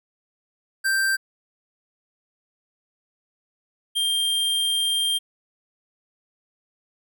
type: tone pair in turn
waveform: square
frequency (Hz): 1570 / 3189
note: G6 / G7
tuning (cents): +2 / +29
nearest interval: octave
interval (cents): 1227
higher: second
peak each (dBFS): -20 / -21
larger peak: first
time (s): 0.84-1.17 / 3.95-5.19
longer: second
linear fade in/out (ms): 20
effects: none